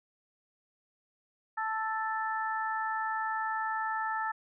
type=harmonic tone; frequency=440 Hz; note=A4; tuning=in tune; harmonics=2 / 3 / 4; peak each=-33 / -35 / -36 dBFS; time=1.57-4.32 s; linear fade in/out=10 ms; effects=none